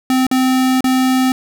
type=tone with dropouts; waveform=square; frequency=258.7 Hz; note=C4; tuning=19 cents flat; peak=-12 dBFS; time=0.1-1.32 s; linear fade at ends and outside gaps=1 ms; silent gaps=0.267-0.313 / 0.807-0.842 s; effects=none